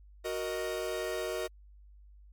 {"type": "chord", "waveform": "45% pulse", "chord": "D# minor", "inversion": "first", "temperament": "equal", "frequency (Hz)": [370, 466.2, 622.3], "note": ["F#4", "A#4", "D#5"], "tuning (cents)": [0, 0, 0], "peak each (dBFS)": [-37, -37, -37], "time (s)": [0.24, 1.48], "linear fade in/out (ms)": 20, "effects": ["added 50 Hz sine -52 dBFS peak until 2.32 s", "MP3 96 kbps"]}